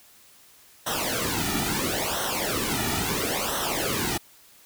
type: noise with flanger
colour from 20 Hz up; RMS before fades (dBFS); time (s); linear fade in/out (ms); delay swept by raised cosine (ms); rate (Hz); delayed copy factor
pink; -27; 0.86-4.18; 10; 0.42 to 1.92; 0.74; -0.85
effects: white hiss -54 dBFS RMS until 4.65 s